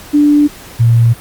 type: tone pair in turn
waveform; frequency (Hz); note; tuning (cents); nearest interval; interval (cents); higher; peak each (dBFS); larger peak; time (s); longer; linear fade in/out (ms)
sine; 293.7 / 116.55; D4 / A#2; 0 / 0; octave + major third; 1600; first; -5; neither; 0.13-0.48 / 0.79-1.14; neither; 20
effects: pink hiss -34 dBFS RMS until 1.2 s + Opus 48 kbps